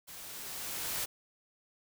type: noise with level ramp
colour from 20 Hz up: white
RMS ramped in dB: -48 to -34 dBFS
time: 0.07-1.06 s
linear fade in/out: 20 ms
effects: none